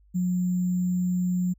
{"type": "tone with sample-and-hold", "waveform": "sine", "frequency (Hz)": 180.1, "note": "F#3", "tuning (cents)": -46, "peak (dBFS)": -22, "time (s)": [0.14, 1.54], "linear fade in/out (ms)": 20, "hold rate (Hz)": 7350, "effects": ["added 50 Hz sine -55 dBFS peak until 1.58 s"]}